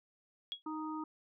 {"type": "tone with exponential decay", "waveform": "sine", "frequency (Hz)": 3322, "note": "G#7", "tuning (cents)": 0, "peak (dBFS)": -33, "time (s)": [0.52, 0.62], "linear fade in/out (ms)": 0, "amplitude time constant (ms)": 21}
{"type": "harmonic tone", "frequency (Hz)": 311.1, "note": "D#4", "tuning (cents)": 0, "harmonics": [1, 3, 4], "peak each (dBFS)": [-39, -44, -45], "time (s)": [0.66, 1.04], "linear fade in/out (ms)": 5}
{"effects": []}